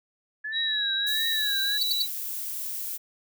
sine tone with vibrato, 1700 Hz, G#6, 40 cents sharp, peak -30 dBFS, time 0.44-1.78 s, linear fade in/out 10 ms, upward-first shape triangle, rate 1.5 Hz, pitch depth 140 cents each way
sine tone with pitch glide, 3873 to 3934 Hz, B7 to B7, -35 to -7 cents, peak -25 dBFS, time 0.52-2.08 s, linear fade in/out 50 ms, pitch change +28 cents, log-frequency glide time 1.2-1.63 s
violet noise, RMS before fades -33 dBFS, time 1.06-2.98 s, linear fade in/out 20 ms
45% pulse tone bursts, 4460 Hz, C#8, 10 cents sharp, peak -22 dBFS, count 3, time 1.81-2.023 s, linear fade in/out 5 ms, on 21 ms, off 75 ms
effects none

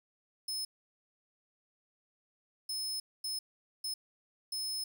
sawtooth tone bursts at uneven times, 5200 Hz, E8, 24 cents flat, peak -32 dBFS, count 5, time 0.48-0.65 / 2.69-3 / 3.24-3.39 / 3.84-3.94 / 4.52-4.84 s, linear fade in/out 5 ms, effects none

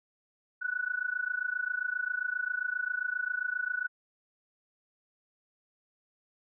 sine tone with amplitude modulation, 1480 Hz, F#6, in tune, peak -26 dBFS, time 0.61-3.88 s, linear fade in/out 20 ms, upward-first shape sine, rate 27.5 Hz, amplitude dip 90%, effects none

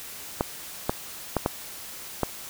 clicks, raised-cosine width 1 ms, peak -8 dBFS, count 5, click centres 0.409 / 0.895 / 1.367 / 1.461 / 2.233 s, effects white hiss -40 dBFS RMS until 2.49 s

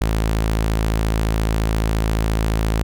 sawtooth tone, 54.4 Hz, A1, 19 cents flat, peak -13 dBFS, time 0.01-2.83 s, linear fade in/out 5 ms, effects none

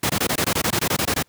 pink noise bursts, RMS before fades -20 dBFS, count 14, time 0.03-1.227 s, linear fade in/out 5 ms, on 66 ms, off 21 ms, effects pink hiss -61 dBFS RMS until 1.28 s + high-pass 100 Hz 12 dB/octave

